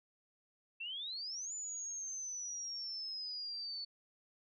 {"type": "exponential two-way sweep", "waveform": "sine", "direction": "up then down", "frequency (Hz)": [2642, 7040, 4450], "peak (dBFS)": -40, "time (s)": [0.8, 3.85], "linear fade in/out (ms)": 10, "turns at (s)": 1.53, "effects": []}